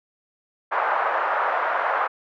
white band-pass noise, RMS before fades -23 dBFS, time 0.71-2.08 s, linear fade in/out 20 ms, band 600 to 1400 Hz, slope 24 dB/octave, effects none

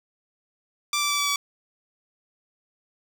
10% pulse tone with pitch steps, 1174.7 / 1166.6 / 1158.5 / 1150.5 / 1142.6 Hz, D6 / D6 / D6 / D6 / D6, 0 / -12 / -24 / -36 / -48 cents, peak -14 dBFS, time 0.93-1.36 s, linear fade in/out 2 ms, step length 86 ms, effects none

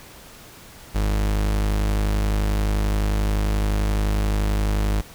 40% pulse tone, 51.5 Hz, G#1, 14 cents flat, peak -18 dBFS, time 0.94-5.02 s, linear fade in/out 20 ms, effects pink hiss -44 dBFS RMS until 5.14 s

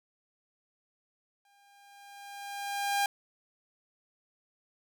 sawtooth tone with exponential growth, 804 Hz, G5, 44 cents sharp, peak -21 dBFS, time 1.45-3.06 s, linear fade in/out 2 ms, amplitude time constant 350 ms, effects none

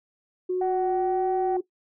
sine tone with vibrato, 364.7 Hz, F#4, 25 cents flat, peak -22 dBFS, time 0.49-1.61 s, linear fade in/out 10 ms, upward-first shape sine, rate 1.5 Hz, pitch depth 14 cents each way
sine tone with pitch glide, 751 to 761.5 Hz, F#5 to F#5, +26 to +50 cents, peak -24 dBFS, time 0.61-1.57 s, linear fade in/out 5 ms, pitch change +24 cents, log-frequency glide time 0.81-1.02 s
effects noise-tail reverb RT60 0.1 s tail -17 dB re dry + tanh soft clip ceiling -16 dBFS

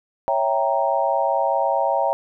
sine chord, C# diminished seventh, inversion none, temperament equal, 554.4 / 659.3 / 784 / 932.3 Hz, C#5 / E5 / G5 / Bb5, 0 / 0 / 0 / 0 cents, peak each -23 dBFS, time 0.28-2.13 s, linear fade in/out 0 ms, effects none

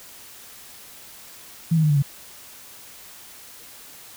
sine tone with pitch steps, 164.81 / 158.19 / 151.83 / 145.73 / 139.87 Hz, E3 / D#3 / D#3 / D3 / C#3, 0 / +29 / -42 / -13 / +16 cents, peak -15 dBFS, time 1.71-2.025 s, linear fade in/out 10 ms, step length 63 ms, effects white hiss -44 dBFS RMS until 4.16 s

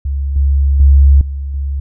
sine tone with level steps, 69.3 Hz, C#2, in tune, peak -14 / -8 / -3 / -18 / -15 dBFS, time 0.05-1.8 s, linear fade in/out 5 ms, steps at 0.36 / 0.8 / 1.21 / 1.54 s, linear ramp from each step 2 ms, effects none

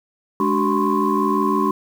sine tone cluster, 209.9 / 291.6 / 379 / 1019 / 1085 Hz, G#3 / D4 / F#4 / C6 / C#6, +19 / -12 / +42 / -46 / -37 cents, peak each -22 dBFS, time 0.4-1.71 s, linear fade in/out 2 ms, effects tanh soft clip ceiling -5 dBFS + 7-bit

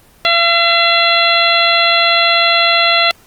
harmonic tone, 679 Hz, F5, 49 cents flat, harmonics 1 / 2 / 3 / 4 / 5 / 6, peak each -16 / -16 / -16 / -16 / -16 / -16 dBFS, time 0.25-3.11 s, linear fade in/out 0 ms, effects pink hiss -47 dBFS RMS until 3.26 s + Opus 24 kbps

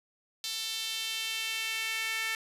sawtooth tone with high-pass filter sweep, 445.1 Hz, A4, 20 cents sharp, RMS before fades -34 dBFS, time 0.44-2.35 s, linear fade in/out 0 ms, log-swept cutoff 3900 to 2000 Hz, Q 2.4, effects resampled to 32000 Hz

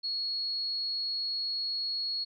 sine tone, 4332 Hz, C#8, 41 cents flat, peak -30 dBFS, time 0.03-2.25 s, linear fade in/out 20 ms, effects none

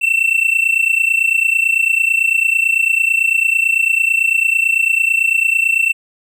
triangle tone pair together, 2671 / 2700 Hz, E7 / E7, +22 / +41 cents, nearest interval unison, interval 19 cents, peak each -13 dBFS, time 0.01-5.93 s, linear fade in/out 20 ms, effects none

